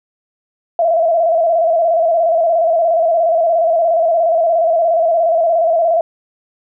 sine tone with vibrato, 666 Hz, E5, 18 cents sharp, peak -10 dBFS, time 0.79-6.01 s, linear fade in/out 2 ms, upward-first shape square, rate 17 Hz, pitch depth 55 cents each way, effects none

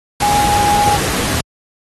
sine tone in noise, 825 Hz, G#5, 12 cents flat, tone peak -12 dBFS, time 0.22-0.97 s, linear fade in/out 5 ms, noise pink, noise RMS -18 dBFS, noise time 0.2-1.41 s, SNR +3 dB, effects high-pass 60 Hz 12 dB/octave + AAC 32 kbps

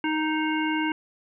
harmonic tone, 311.1 Hz, D#4, in tune, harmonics 1 / 3 / 5 / 7 / 9, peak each -25 / -30 / -32 / -33 / -35 dBFS, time 0.04-0.92 s, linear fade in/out 2 ms, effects none

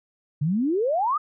sine exponential sweep, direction up, 138.1 to 1280 Hz, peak -20 dBFS, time 0.41-1.18 s, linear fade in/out 10 ms, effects none

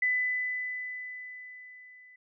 sine tone with level ramp, 2000 Hz, B6, 21 cents sharp, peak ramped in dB -23 to -52 dBFS, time 0.02-2.16 s, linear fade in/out 5 ms, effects none

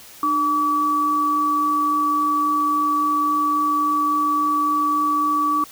sine tone pair together, 300.6 / 1146.1 Hz, D4 / D6, +40 / -43 cents, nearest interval octave + major seventh, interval 2317 cents, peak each -25 / -17 dBFS, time 0.23-5.64 s, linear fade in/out 2 ms, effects white hiss -43 dBFS RMS until 5.71 s

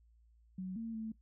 sine tone with pitch steps, 186.1 / 226.9 / 220.9 Hz, F#3 / A#3 / A3, +10 / -47 / +7 cents, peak -38 dBFS, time 0.58-1.12 s, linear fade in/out 5 ms, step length 180 ms, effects noise-tail reverb RT60 0.1 s tail -17 dB re dry + added 57 Hz sine -63 dBFS peak until 1.21 s

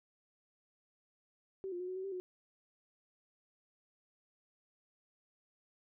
sine tone with pitch steps, 384 / 352.5 / 363.2 / 370.3 / 377.5 / 390.7 / 365.2 Hz, G4 / F4 / F#4 / F#4 / F#4 / G4 / F#4, -36 / +16 / -32 / +1 / +35 / -6 / -23 cents, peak -38 dBFS, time 1.64-2.2 s, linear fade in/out 0 ms, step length 80 ms, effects none

